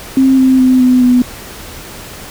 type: tone with pitch steps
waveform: sine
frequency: 265.3 / 260.9 / 256.6 / 252.3 / 248.1 Hz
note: C4 / C4 / C4 / B3 / B3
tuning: +24 / -5 / -34 / +37 / +8 cents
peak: -5 dBFS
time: 0.17-1.22 s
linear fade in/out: 2 ms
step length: 210 ms
effects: pink hiss -30 dBFS RMS until 2.3 s